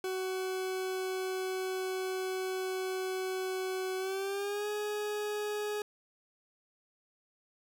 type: tone with pitch glide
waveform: 40% pulse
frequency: 374.9 to 418.4 Hz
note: F#4 to G#4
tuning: +23 to +13 cents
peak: -32 dBFS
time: 0.04-5.82 s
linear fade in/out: 2 ms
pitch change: +190 cents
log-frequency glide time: 3.97-4.68 s
effects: none